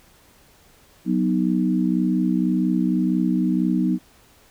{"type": "chord", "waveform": "sine", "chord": "B major", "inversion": "second", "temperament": "equal", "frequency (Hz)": [185, 246.9, 311.1], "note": ["F#3", "B3", "D#4"], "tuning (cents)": [0, 0, 0], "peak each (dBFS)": [-21, -22, -23], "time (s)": [1.05, 3.99], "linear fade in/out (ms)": 50, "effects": ["pink hiss -54 dBFS RMS until 4.5 s"]}